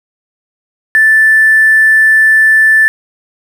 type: tone with hard clipping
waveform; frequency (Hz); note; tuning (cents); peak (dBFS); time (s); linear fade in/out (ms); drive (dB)
triangle; 1760; A6; 0; -4; 0.95-2.88; 0; 3
effects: none